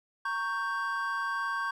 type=chord; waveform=triangle; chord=G diminished; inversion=first; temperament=equal; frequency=932.3 / 1108.7 / 1568 Hz; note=Bb5 / Db6 / G6; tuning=0 / 0 / 0 cents; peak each=-37 / -31 / -31 dBFS; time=0.25-1.71 s; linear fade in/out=5 ms; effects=none